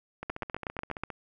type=two click trains; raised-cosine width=0.5 ms; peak=-22 / -17 dBFS; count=14 / 7; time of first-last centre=0.23-1.102 / 0.3-1.036 s; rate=14.9 / 8.15 Hz; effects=none